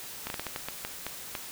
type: slowing click train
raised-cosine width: 0.3 ms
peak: -17 dBFS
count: 10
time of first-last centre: 0.27-1.352 s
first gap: 31 ms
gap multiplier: 1.32
effects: white hiss -42 dBFS RMS until 1.51 s